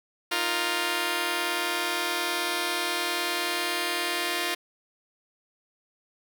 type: chord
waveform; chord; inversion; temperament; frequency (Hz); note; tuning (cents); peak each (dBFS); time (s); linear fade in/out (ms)
5% pulse; Eb suspended second; none; just; 311.1 / 350 / 466.7; Eb4 / F4 / Bb4; 0 / +4 / +2; -22 / -16 / -22; 0.31-4.55; 10
effects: none